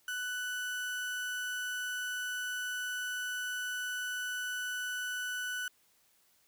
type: tone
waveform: 35% pulse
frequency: 1489 Hz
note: F#6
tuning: 11 cents sharp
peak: -33 dBFS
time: 0.08-5.68 s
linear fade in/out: 2 ms
effects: white hiss -69 dBFS RMS until 6.47 s